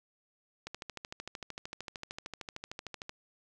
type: click train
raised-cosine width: 0.2 ms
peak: -23 dBFS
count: 33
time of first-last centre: 0.67-3.094 s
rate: 13.2 Hz
effects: none